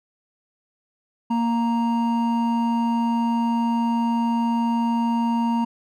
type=tone pair together; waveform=triangle; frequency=233.1 / 932.4 Hz; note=A#3 / A#5; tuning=0 / 0 cents; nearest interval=2 octaves; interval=2400 cents; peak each=-18 / -23 dBFS; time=1.3-5.65 s; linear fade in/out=10 ms; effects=none